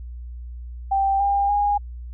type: tone with pitch steps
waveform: sine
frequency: 784 / 801.4 / 819.2 Hz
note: G5 / G5 / G#5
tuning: 0 / +38 / -24 cents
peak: -17 dBFS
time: 0.91-1.78 s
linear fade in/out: 10 ms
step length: 290 ms
effects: added 60 Hz sine -32 dBFS peak until 2.13 s